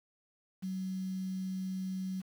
sine tone with quantisation, 188.1 Hz, F#3, 29 cents sharp, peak -34 dBFS, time 0.62-2.22 s, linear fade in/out 20 ms, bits 9, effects none

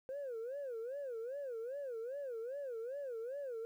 sine tone with vibrato, 507 Hz, B4, 45 cents sharp, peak -38 dBFS, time 0.09-3.65 s, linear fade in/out 0 ms, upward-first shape sine, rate 2.5 Hz, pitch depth 220 cents each way, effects tanh soft clip ceiling -38 dBFS + 12-bit

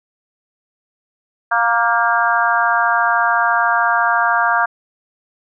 harmonic tone with a mistuned harmonic, 233.9 Hz, A#3, 6 cents sharp, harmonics 3 / 4 / 5 / 6 / 7, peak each -19 / -19 / -19 / -19 / -19 dBFS, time 1.51-4.66 s, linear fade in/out 10 ms, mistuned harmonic 7, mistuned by -26 cents, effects none

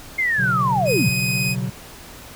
sine linear sweep, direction down, 2150 to 72.4 Hz, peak -17 dBFS, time 0.18-1.1 s, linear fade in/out 10 ms
triangle chord, B suspended second, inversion none, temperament equal with one note detuned, 123.47 / 140.93 / 185 Hz, B2 / C#3 / F#3, 0 / +29 / 0 cents, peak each -23 / -25 / -24 dBFS, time 0.38-1.7 s, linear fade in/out 10 ms
sawtooth tone, 2504 Hz, D#7, 10 cents sharp, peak -18 dBFS, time 0.85-1.56 s, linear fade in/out 50 ms
effects pink hiss -40 dBFS RMS until 2.35 s

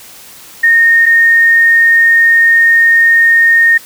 sine tone pair in turn, 1842 / 1842 Hz, A#6 / A#6, -21 / -21 cents, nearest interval unison, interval 0 cents, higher neither, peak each -4 dBFS, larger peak neither, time 0.63-1.06 / 1.06-3.78 s, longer second, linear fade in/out 10 ms, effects white hiss -35 dBFS RMS until 3.85 s

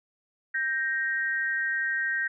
sine tone pair together, 1571.9 / 1871 Hz, G6 / A#6, +4 / +6 cents, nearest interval minor third, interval 302 cents, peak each -28 dBFS, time 0.54-2.28 s, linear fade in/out 10 ms, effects none

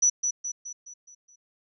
sine tone with echo, 5920 Hz, F#8, in tune, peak -17 dBFS, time 0.02-0.1 s, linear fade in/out 10 ms, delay 210 ms, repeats 6, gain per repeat -6 dB, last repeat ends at 1.36 s, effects none

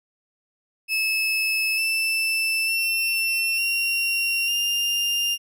35% pulse tone with pitch steps, 2603 / 2652 / 2701 / 2751 / 2803 Hz, E7 / E7 / E7 / F7 / F7, -22 / +10 / +42 / -27 / +6 cents, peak -19 dBFS, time 0.88-5.38 s, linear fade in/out 50 ms, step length 900 ms, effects none

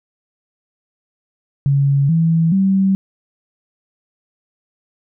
sine tone with pitch steps, 139.6 / 164.11 / 192.92 Hz, C#3 / E3 / G3, +13 / -7 / -27 cents, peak -11 dBFS, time 1.66-2.95 s, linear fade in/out 0 ms, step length 430 ms, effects none

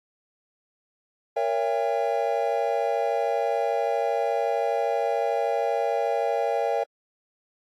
triangle chord, A# diminished seventh, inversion none, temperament just, 466.2 / 559.4 / 671.3 / 805.5 Hz, A#4 / C#5 / E5 / G5, 0 / +16 / +31 / +47 cents, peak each -26 dBFS, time 1.36-6.84 s, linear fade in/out 10 ms, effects AAC 64 kbps

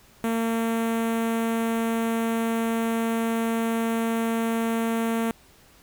sawtooth tone with notch filter, 227.8 Hz, A#3, 40 cents flat, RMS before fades -25 dBFS, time 0.24-5.31 s, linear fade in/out 0 ms, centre 4800 Hz, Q 0.83, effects pink hiss -55 dBFS RMS until 5.82 s

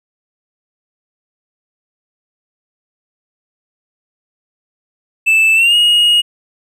triangle tone with pitch glide, 2637 to 2876 Hz, E7 to F#7, 0 to -50 cents, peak -6 dBFS, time 5.26-6.22 s, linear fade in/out 20 ms, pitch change +150 cents, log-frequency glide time 5.55-5.75 s, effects none

